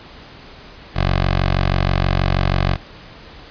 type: tone with notch filter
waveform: 10% pulse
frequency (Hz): 46.25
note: F#1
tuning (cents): 0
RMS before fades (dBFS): -17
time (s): 0.94-2.78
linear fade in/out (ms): 50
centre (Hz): 250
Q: 0.99
effects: pink hiss -40 dBFS RMS until 3.5 s + resampled to 11025 Hz